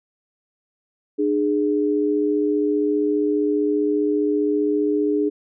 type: tone pair together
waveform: sine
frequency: 300.2 / 415.3 Hz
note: D4 / G#4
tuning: +38 / 0 cents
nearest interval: tritone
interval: 562 cents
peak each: -20 dBFS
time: 1.18-5.3 s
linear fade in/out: 20 ms
effects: none